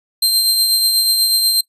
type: tone with tremolo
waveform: sawtooth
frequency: 4150 Hz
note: C8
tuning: 15 cents flat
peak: -7 dBFS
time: 0.22-1.61 s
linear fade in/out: 5 ms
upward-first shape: triangle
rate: 8.2 Hz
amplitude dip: 40%
effects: noise-tail reverb RT60 0.1 s tail -21 dB re dry + resampled to 32000 Hz